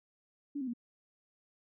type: tone with pitch steps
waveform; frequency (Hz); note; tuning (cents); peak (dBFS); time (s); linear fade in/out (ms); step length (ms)
sine; 286.1 / 260.8 / 237.8; D4 / C4 / A#3; -45 / -5 / +35; -34; 0.55-0.736; 10; 62
effects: none